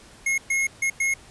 square tone bursts at uneven times, 2161 Hz, C#7, 45 cents flat, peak -21 dBFS, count 4, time 0.26-0.38 / 0.5-0.67 / 0.82-0.9 / 1-1.14 s, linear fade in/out 5 ms, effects pink hiss -49 dBFS RMS until 1.3 s + resampled to 24000 Hz

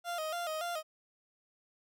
30% pulse tone with vibrato, 659.3 Hz, E5, in tune, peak -32 dBFS, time 0.04-0.83 s, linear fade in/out 50 ms, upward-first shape square, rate 3.5 Hz, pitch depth 90 cents each way, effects none

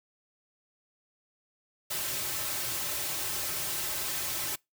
white noise with comb filter, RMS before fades -33 dBFS, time 1.9-4.56 s, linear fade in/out 10 ms, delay 4.2 ms, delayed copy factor -0.8, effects noise-tail reverb RT60 0.2 s tail -25 dB re dry

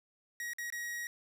45% pulse tone with dropouts, 1899 Hz, A#6, 32 cents sharp, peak -37 dBFS, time 0.4-1.07 s, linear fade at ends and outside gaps 1 ms, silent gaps 0.534-0.584 / 0.702-0.724 s, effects none

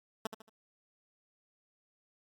10% pulse tone with echo, 220 Hz, A3, in tune, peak -24 dBFS, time 0.25-0.27 s, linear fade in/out 5 ms, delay 75 ms, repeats 3, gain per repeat -9 dB, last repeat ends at 0.495 s, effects AAC 48 kbps

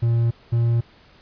triangle tone pair in turn, 116.7 / 117.15 Hz, A#2 / A#2, +2 / +9 cents, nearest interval unison, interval 7 cents, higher second, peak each -14 dBFS, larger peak neither, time 0.02-0.31 / 0.52-0.81 s, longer neither, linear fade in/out 10 ms, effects pink hiss -52 dBFS RMS until 1.21 s + resampled to 11025 Hz

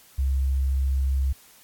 sine tone, 67.1 Hz, C2, 44 cents sharp, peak -20 dBFS, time 0.18-1.33 s, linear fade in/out 10 ms, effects white hiss -53 dBFS RMS until 1.63 s + AAC 64 kbps

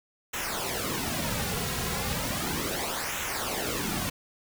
pink noise with flanger, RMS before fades -31 dBFS, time 0.33-4.1 s, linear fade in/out 10 ms, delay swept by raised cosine 0.21 to 3.41 ms, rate 0.35 Hz, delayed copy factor -0.7, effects none

